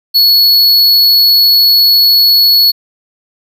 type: tone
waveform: square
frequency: 4386 Hz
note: C#8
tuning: 19 cents flat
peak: -5 dBFS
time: 0.14-2.72 s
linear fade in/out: 20 ms
effects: none